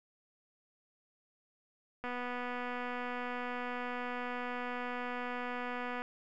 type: click train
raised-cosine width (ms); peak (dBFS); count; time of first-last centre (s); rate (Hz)
0.5; -25; 980; 2.04-6.02; 246
effects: none